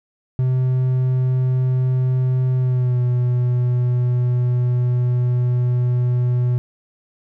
triangle tone with pitch glide, 128.3 to 123.36 Hz, C3 to B2, -34 to -2 cents, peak -13 dBFS, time 0.39-6.58 s, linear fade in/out 0 ms, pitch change -68 cents, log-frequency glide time 2.57-3 s, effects none

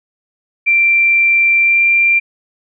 sine tone with pitch glide, 2357 to 2372 Hz, D7 to D7, +6 to +17 cents, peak -8 dBFS, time 0.66-2.2 s, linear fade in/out 20 ms, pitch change +11 cents, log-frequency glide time 1.62-1.82 s, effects none

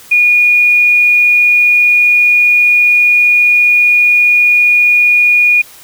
sine tone, 2445 Hz, D#7, 31 cents flat, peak -5 dBFS, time 0.11-5.62 s, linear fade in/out 10 ms, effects white hiss -37 dBFS RMS until 5.83 s

